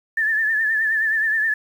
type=tone with vibrato; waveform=sine; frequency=1760 Hz; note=A6; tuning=in tune; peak=-17 dBFS; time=0.17-1.54 s; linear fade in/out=5 ms; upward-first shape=triangle; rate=9.5 Hz; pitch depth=72 cents each way; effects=8-bit